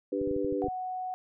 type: chord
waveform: sine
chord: G major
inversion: second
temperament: equal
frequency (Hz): 293.7 / 392 / 493.9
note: D4 / G4 / B4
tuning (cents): 0 / 0 / 0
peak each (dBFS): -32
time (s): 0.12-0.68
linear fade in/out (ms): 5
type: clicks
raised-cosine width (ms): 5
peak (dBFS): -29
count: 8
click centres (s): 0.215 / 0.275 / 0.312 / 0.364 / 0.447 / 0.525 / 0.643 / 0.684
type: tone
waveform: sine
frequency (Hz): 740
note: F#5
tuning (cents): 0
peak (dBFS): -32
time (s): 0.62-1.14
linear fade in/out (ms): 0
effects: none